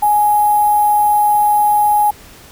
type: tone with sample-and-hold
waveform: sine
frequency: 834 Hz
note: G#5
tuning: 7 cents sharp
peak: -9 dBFS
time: 0.02-2.11 s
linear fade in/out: 10 ms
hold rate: 11025 Hz
effects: pink hiss -40 dBFS RMS until 2.51 s